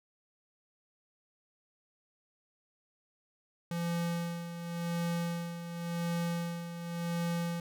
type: tone with tremolo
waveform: square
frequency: 170.5 Hz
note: F3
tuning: 41 cents flat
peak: -31 dBFS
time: 3.71-7.6 s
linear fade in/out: 2 ms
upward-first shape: sine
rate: 0.91 Hz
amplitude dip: 65%
effects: none